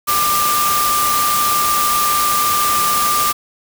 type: tone in noise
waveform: sine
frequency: 1190 Hz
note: D6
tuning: 22 cents sharp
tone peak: -15 dBFS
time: 0.07-3.33 s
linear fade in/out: 20 ms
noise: white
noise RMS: -19 dBFS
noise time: 0.07-3.33 s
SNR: +1 dB
effects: none